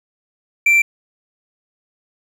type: tone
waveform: triangle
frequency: 2349 Hz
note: D7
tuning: in tune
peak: -8 dBFS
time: 0.66-0.82 s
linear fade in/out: 5 ms
effects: 8-bit